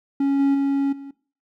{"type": "tone with level steps", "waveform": "triangle", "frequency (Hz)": 277.2, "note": "C#4", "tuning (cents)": 0, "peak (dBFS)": [-15, -13, -16, -32], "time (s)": [0.2, 1.11], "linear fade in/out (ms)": 5, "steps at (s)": [0.39, 0.54, 0.92], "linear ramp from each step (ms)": 10, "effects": ["noise-tail reverb RT60 0.4 s tail -19 dB re dry"]}